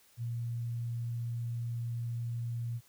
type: tone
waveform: sine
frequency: 117.9 Hz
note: A#2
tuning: 20 cents sharp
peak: -33 dBFS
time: 0.17-2.81 s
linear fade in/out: 50 ms
effects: white hiss -64 dBFS RMS until 2.88 s